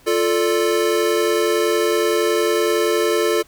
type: chord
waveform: square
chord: D minor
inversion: first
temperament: equal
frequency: 349.2 / 440 / 587.3 Hz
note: F4 / A4 / D5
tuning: 0 / 0 / 0 cents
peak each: -21 / -19 / -25 dBFS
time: 0.06-3.43 s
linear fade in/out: 20 ms
effects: pink hiss -51 dBFS RMS until 3.47 s